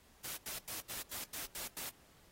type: noise bursts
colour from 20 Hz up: white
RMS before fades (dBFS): -43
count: 8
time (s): 0.24-1.896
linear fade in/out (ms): 5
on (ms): 130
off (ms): 88
effects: pink hiss -65 dBFS RMS until 2.31 s + AAC 48 kbps